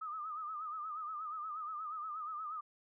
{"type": "tone with vibrato", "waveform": "sine", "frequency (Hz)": 1244.5, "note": "D#6", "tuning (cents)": 0, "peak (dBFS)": -39, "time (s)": [0.01, 2.61], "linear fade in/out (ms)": 10, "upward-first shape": "sine", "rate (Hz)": 8.4, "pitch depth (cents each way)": 83, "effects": []}